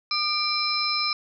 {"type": "tone cluster", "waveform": "sine", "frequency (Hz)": [1210, 2363, 4078, 5060, 5270], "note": ["D#6", "D7", "C8", "D#8", "E8"], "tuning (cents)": [-49, 10, -45, 28, -1], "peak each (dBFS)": -29, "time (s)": [0.11, 1.13], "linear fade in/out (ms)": 2, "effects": []}